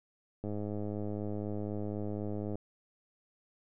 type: click train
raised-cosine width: 2 ms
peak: -25 dBFS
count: 221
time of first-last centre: 0.44-2.555 s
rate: 104 Hz
effects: none